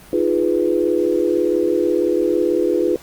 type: chord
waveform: sine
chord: F half-diminished seventh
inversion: third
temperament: equal with one note detuned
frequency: 311.1 / 349.2 / 415.3 / 496.7 Hz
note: Eb4 / F4 / Ab4 / Cb5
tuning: 0 / 0 / 0 / +10 cents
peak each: -22 / -18 / -21 / -21 dBFS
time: 0.13-2.96 s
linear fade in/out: 2 ms
effects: pink hiss -43 dBFS RMS until 3.02 s + Opus 32 kbps